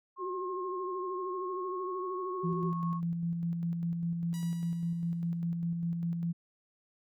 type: tone with pitch glide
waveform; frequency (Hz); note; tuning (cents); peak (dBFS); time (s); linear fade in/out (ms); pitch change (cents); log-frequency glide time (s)
sine; 1071 to 1096.7; C6 to C#6; +40 to -19; -37; 0.16-3.01; 50; +41; 1.08-2.05
type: tone with vibrato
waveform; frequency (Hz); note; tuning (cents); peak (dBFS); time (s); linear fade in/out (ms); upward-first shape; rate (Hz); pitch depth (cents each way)
sine; 370; F#4; 0; -35; 0.18-2.73; 50; sine; 13; 60
type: tone with tremolo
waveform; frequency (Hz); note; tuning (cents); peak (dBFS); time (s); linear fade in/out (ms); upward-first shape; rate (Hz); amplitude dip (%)
sine; 169.4; E3; +48; -29; 2.43-6.33; 20; square; 5; 30
type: tone with exponential decay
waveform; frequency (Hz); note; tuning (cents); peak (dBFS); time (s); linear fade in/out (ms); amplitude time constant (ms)
5% pulse; 971; B5; -30; -34; 4.34-5.45; 0; 240
effects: none